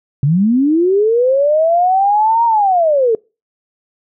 sine linear two-way sweep, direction up then down, 130.81 to 943 to 427.8 Hz, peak -9 dBFS, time 0.23-3.15 s, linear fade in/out 2 ms, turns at 2.45 s, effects noise-tail reverb RT60 0.3 s tail -25 dB re dry

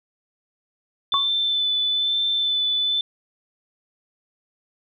sine tone with vibrato, 3519 Hz, A7, in tune, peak -19 dBFS, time 1.12-3.01 s, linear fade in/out 2 ms, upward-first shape sine, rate 1.1 Hz, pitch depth 16 cents each way
sine tone with exponential decay, 1108.7 Hz, C#6, in tune, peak -15 dBFS, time 1.14-1.3 s, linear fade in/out 0 ms, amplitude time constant 34 ms
effects none

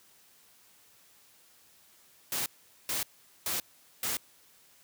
white noise bursts, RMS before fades -32 dBFS, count 4, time 2.32-4.17 s, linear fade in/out 2 ms, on 140 ms, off 430 ms, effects white hiss -61 dBFS RMS until 4.83 s + high-pass 60 Hz 12 dB/octave

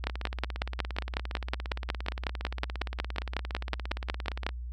two click trains, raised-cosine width 0.3 ms, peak -20 / -12 dBFS, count 78 / 25, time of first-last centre 0.04-4.491 / 0.07-4.466 s, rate 17.3 / 5.46 Hz, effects added 60 Hz sine -35 dBFS peak until 4.72 s

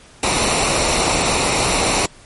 pink noise with comb filter, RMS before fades -17 dBFS, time 0.23-2.06 s, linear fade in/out 2 ms, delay 0.61 ms, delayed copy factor -0.55, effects pink hiss -45 dBFS RMS until 2.25 s + MP3 48 kbps

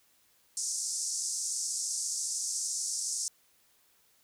pink band-pass noise, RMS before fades -34 dBFS, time 0.57-3.28 s, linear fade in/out 0 ms, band 5400 to 9200 Hz, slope 48 dB/octave, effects white hiss -67 dBFS RMS until 4.23 s

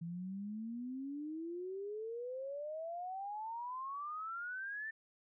sine exponential sweep, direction up, 164.81 to 1797 Hz, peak -40 dBFS, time 0.01-4.91 s, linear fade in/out 10 ms, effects none

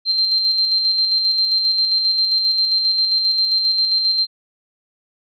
sine tone with tremolo, 4147 Hz, C8, 16 cents flat, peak -13 dBFS, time 0.05-4.27 s, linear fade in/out 50 ms, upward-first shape square, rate 7.5 Hz, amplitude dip 35%, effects none

